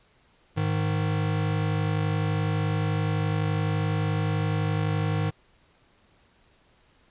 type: tone pair together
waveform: square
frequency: 103.83 / 155.57 Hz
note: G#2 / D#3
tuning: 0 / 0 cents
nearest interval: perfect fifth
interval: 700 cents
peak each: -27 / -27 dBFS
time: 0.56-5.31 s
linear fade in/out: 20 ms
effects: pink hiss -62 dBFS RMS until 7.1 s + resampled to 8000 Hz